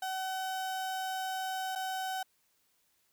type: tone with dropouts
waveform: 35% pulse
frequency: 757 Hz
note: F#5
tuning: 39 cents sharp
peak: -32 dBFS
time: 0.02-2.23 s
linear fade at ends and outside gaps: 5 ms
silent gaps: 1.753-1.757 s
effects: white hiss -73 dBFS RMS until 3.12 s